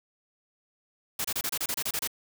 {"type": "noise bursts", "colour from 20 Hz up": "white", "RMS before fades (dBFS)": -30, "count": 11, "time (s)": [1.19, 2.075], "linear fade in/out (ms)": 5, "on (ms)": 55, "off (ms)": 28, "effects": []}